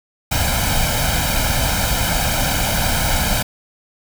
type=noise with comb filter; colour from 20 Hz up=pink; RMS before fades=-18 dBFS; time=0.31-3.43 s; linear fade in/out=10 ms; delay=1.3 ms; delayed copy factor=+0.8; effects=none